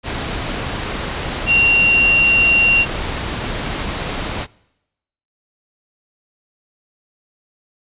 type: tone in noise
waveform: sine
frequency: 2760 Hz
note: F7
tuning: 21 cents flat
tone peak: -10 dBFS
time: 1.46-2.86 s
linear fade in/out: 50 ms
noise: pink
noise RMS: -23 dBFS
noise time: 0.03-4.47 s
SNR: +10 dB
effects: noise-tail reverb RT60 0.9 s tail -24 dB re dry + resampled to 8000 Hz